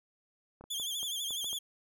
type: clicks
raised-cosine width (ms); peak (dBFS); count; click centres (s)
1; -36; 7; 0.61 / 0.64 / 0.799 / 1.03 / 1.307 / 1.444 / 1.53
type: tone with vibrato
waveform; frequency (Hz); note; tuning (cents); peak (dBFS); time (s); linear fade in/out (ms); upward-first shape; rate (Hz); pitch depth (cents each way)
sawtooth; 3322; G#7; 0; -31; 0.7-1.59; 10; sine; 12; 90
effects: none